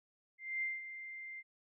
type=tone with ADSR envelope; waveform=sine; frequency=2093 Hz; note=C7; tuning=in tune; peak=-33 dBFS; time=0.38-1.43 s; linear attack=240 ms; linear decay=190 ms; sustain=-11 dB; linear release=38 ms; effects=none